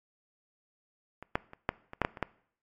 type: clicks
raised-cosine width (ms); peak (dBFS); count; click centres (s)
0.5; -27 / -11 / -30 / -11 / -26 / -10 / -11 / -27 / -13; 9; 1.226 / 1.355 / 1.534 / 1.691 / 1.934 / 2.017 / 2.049 / 2.172 / 2.227
effects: noise-tail reverb RT60 0.6 s tail -21 dB re dry + MP3 64 kbps